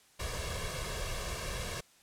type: noise with comb filter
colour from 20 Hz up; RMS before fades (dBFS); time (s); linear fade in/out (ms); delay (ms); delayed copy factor
pink; -37; 0.19-1.81; 10; 1.8; +0.75
effects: white hiss -63 dBFS RMS until 2.02 s + low-pass 10000 Hz 12 dB/octave